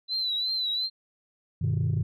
sine tone with vibrato, 4000 Hz, B7, 21 cents sharp, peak -25 dBFS, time 0.08-0.9 s, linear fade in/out 50 ms, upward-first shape triangle, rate 2.8 Hz, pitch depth 81 cents each way
sine chord, G augmented, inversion none, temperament just, 98 / 122.5 / 153.12 Hz, G2 / B2 / D#3, 0 / -14 / -27 cents, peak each -26 dBFS, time 1.61-2.03 s, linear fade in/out 10 ms
effects tanh soft clip ceiling -19 dBFS

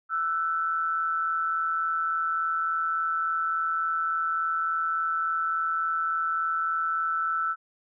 sine tone pair together, 1329.5 / 1493 Hz, E6 / F#6, +14 / +15 cents, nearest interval major second, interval 201 cents, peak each -25 / -32 dBFS, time 0.09-7.56 s, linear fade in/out 50 ms, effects none

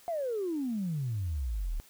sine exponential sweep, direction down, 709 to 34.63 Hz, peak -29 dBFS, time 0.08-1.8 s, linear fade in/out 0 ms, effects tanh soft clip ceiling -25 dBFS + white hiss -58 dBFS RMS until 1.89 s

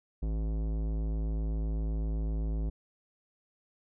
sine tone with tanh clipping, 53.9 Hz, A1, 35 cents flat, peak -31 dBFS, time 0.22-2.7 s, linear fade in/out 10 ms, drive 17 dB, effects none

